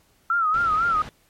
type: tone with vibrato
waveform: sine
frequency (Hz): 1318.5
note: E6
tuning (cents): 0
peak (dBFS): -18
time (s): 0.3-1.02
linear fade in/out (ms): 2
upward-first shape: sine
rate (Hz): 4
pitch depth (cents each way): 110
type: low-pass noise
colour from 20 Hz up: pink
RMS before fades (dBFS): -38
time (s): 0.54-1.09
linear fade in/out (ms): 0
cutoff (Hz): 3600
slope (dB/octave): 12
effects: pink hiss -61 dBFS RMS until 1.29 s + MP3 64 kbps